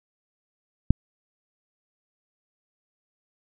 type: click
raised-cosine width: 5 ms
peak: -3 dBFS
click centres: 0.906 s
effects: none